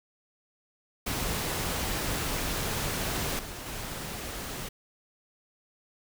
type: noise with level steps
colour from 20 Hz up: pink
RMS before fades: -31 / -40 / -37 dBFS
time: 1.06-4.69 s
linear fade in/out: 10 ms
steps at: 3.39 / 3.66 s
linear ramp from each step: 2 ms
effects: none